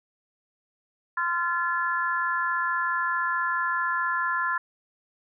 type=harmonic tone; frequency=344.6 Hz; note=F4; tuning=23 cents flat; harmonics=3 / 4 / 5; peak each=-28 / -28 / -28 dBFS; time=1.17-4.58 s; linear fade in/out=5 ms; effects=none